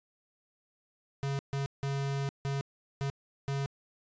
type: tone bursts at uneven times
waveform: square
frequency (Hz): 138.59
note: C#3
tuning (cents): 0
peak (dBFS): -31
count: 6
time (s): 1.23-1.39 / 1.53-1.66 / 1.83-2.29 / 2.45-2.61 / 3.01-3.1 / 3.48-3.66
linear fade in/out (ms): 0
effects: resampled to 16000 Hz